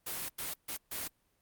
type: noise bursts at uneven times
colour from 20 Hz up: white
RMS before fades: -38 dBFS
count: 4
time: 0.06-0.29 / 0.38-0.54 / 0.68-0.77 / 0.91-1.08 s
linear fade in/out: 10 ms
effects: pink hiss -74 dBFS RMS until 1.41 s + Opus 32 kbps